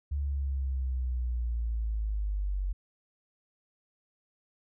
sine linear sweep, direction down, 72 to 46.25 Hz, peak -28 dBFS, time 0.11-2.73 s, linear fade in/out 10 ms, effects none

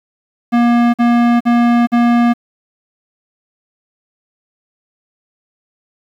square tone bursts, 237.8 Hz, A#3, 35 cents sharp, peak -9 dBFS, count 4, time 0.52-2.338 s, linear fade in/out 20 ms, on 420 ms, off 46 ms, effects low-pass 2000 Hz 12 dB/octave + 7-bit

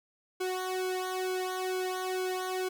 sawtooth tone with flanger, 370.7 Hz, F#4, 3 cents sharp, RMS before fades -33 dBFS, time 0.4-2.69 s, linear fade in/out 10 ms, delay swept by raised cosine 1.6 to 2.31 ms, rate 2.2 Hz, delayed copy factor -1, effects 11-bit

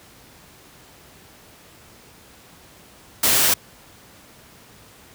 white noise, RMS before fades -17 dBFS, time 3.23-3.54 s, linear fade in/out 5 ms, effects pink hiss -48 dBFS RMS until 5.14 s + high-pass 60 Hz 12 dB/octave

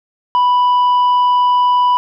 triangle tone with tanh clipping, 987.8 Hz, B5, in tune, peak -10 dBFS, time 0.35-1.97 s, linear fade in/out 0 ms, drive 8 dB, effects none

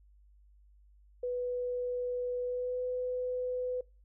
sine tone with pitch glide, 493.9 to 501.1 Hz, B4 to B4, 0 to +25 cents, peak -31 dBFS, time 1.23-3.81 s, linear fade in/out 5 ms, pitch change +25 cents, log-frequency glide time 2.43-2.83 s, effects noise-tail reverb RT60 0.3 s tail -24 dB re dry + added 50 Hz sine -58 dBFS peak until 4.04 s

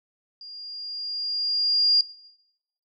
sine tone with level ramp, 4816 Hz, D8, 43 cents sharp, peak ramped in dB -39 to -15 dBFS, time 0.41-2.01 s, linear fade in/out 2 ms, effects noise-tail reverb RT60 0.9 s tail -22 dB re dry

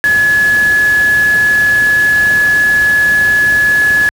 sine tone in noise, 1700 Hz, G#6, 40 cents sharp, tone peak -7 dBFS, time 0.04-4.09 s, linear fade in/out 0 ms, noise pink, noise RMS -24 dBFS, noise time 0.04-4.09 s, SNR +14 dB, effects high-pass 60 Hz 12 dB/octave

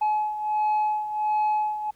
sine beating tone pair, 850 / 851.4 Hz, G#5 / G#5, +40 / +43 cents, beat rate 1.4 Hz, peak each -21 / -26 dBFS, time 0.01-1.91 s, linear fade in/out 10 ms, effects tanh soft clip ceiling -19 dBFS + pink hiss -62 dBFS RMS until 1.95 s

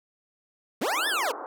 25% pulse linear two-way sweep, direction up then down, 169.3 to 1800 to 395.3 Hz, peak -21 dBFS, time 0.81-1.32 s, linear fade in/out 10 ms, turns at 1.08 s
white band-pass noise, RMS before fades -37 dBFS, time 0.85-1.46 s, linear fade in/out 0 ms, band 290 to 1300 Hz, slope 48 dB/octave
effects none

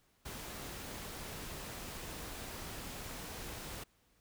pink noise, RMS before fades -45 dBFS, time 0.25-3.84 s, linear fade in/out 10 ms, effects pink hiss -72 dBFS RMS until 4.2 s

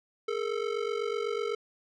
square ring-modulated tone, 440 Hz, A4, in tune, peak -27 dBFS, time 0.28-1.55 s, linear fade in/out 2 ms, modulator 24 Hz, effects low-pass 4000 Hz 12 dB/octave

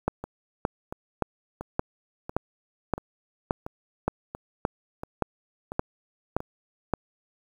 two click trains, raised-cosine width 1 ms, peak -20 / -9 dBFS, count 10 / 13, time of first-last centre 0.24-6.404 / 0.08-6.937 s, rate 1.46 / 1.75 Hz, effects 8-bit

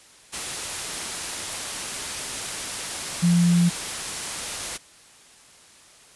sine tone in noise, 173.4 Hz, F3, 12 cents flat, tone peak -15 dBFS, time 3.22-3.7 s, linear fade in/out 20 ms, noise white, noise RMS -30 dBFS, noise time 0.32-4.78 s, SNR +12 dB, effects white hiss -51 dBFS RMS until 6.15 s + resampled to 24000 Hz

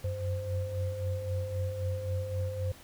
sine tone cluster, 91 / 94.8 / 519 Hz, F#2 / F#2 / C5, -28 / +43 / -14 cents, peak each -38 / -32 / -37 dBFS, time 0.04-2.72 s, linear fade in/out 5 ms, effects pink hiss -53 dBFS RMS until 2.83 s

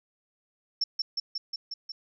sine tone with echo, 5400 Hz, E8, 41 cents sharp, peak -23 dBFS, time 0.81-0.84 s, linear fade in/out 5 ms, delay 180 ms, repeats 6, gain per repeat -2 dB, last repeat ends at 1.92 s, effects none

